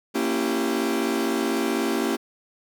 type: chord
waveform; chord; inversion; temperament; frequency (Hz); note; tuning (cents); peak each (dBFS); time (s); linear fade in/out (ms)
40% pulse; A# diminished seventh; none; equal with one note detuned; 233.1 / 277.2 / 336.2 / 392; A#3 / C#4 / E4 / G4; 0 / 0 / +34 / 0; -27; 0.14-2.17; 20
effects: none